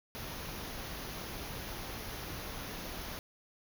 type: band-stop noise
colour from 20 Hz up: pink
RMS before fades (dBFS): -42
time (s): 0.15-3.19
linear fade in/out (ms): 0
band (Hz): 6600 to 9900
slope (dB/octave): 96
effects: none